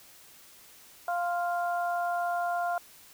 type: harmonic tone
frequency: 349.2 Hz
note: F4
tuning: in tune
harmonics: 2 / 3 / 4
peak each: -28 / -38 / -35 dBFS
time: 1.08-2.78 s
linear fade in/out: 2 ms
effects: white hiss -54 dBFS RMS until 3.13 s